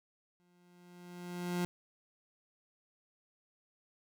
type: tone with exponential growth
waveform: 30% pulse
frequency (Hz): 176.8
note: F3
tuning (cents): +22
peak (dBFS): -28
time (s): 0.4-1.65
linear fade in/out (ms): 0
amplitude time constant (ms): 270
effects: none